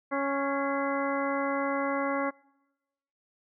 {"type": "harmonic tone with a mistuned harmonic", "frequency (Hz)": 277.2, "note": "C#4", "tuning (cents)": 0, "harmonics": [1, 2, 3, 4, 5, 6, 7], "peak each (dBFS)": [-32, -31, -36, -33, -38, -40, -38], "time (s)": [0.11, 2.31], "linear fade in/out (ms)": 20, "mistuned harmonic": 7, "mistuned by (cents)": 80, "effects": ["noise-tail reverb RT60 1.0 s tail -25 dB re dry"]}